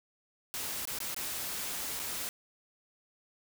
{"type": "noise with dropouts", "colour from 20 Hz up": "white", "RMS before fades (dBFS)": -37, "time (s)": [0.54, 2.29], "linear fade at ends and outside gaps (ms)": 0, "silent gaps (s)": [[0.853, 0.874], [0.987, 1.003], [1.145, 1.164], [1.993, 1.998]], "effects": []}